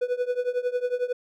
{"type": "tone with tremolo", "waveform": "triangle", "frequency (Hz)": 493.9, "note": "B4", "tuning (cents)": 0, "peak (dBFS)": -18, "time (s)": [0.01, 1.13], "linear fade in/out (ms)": 10, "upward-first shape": "triangle", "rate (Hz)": 11, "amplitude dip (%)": 95, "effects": []}